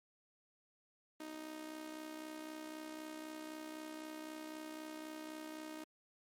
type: tone with amplitude modulation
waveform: sawtooth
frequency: 311.1 Hz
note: D#4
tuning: in tune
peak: -39 dBFS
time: 1.2-5.84 s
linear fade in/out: 5 ms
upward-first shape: sine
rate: 63.9 Hz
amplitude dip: 60%
effects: MP3 64 kbps